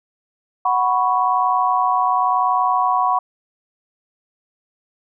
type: chord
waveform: sine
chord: F# suspended fourth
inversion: none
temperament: equal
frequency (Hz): 740 / 987.8 / 1108.7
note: F#5 / B5 / C#6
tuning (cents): 0 / 0 / 0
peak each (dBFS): -19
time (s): 0.65-3.19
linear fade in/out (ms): 5
effects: none